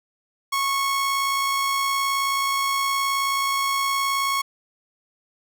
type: tone with amplitude modulation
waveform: sawtooth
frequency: 1100 Hz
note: C#6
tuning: 14 cents flat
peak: -16 dBFS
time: 0.52-4.42 s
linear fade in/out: 10 ms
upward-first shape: sine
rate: 59 Hz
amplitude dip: 25%
effects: none